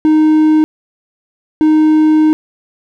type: tone pair in turn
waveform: triangle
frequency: 310 / 310 Hz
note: D#4 / D#4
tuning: -6 / -6 cents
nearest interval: unison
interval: 0 cents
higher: neither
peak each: -4 dBFS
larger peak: neither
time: 0.05-0.64 / 1.61-2.33 s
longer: second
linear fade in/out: 0 ms
effects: none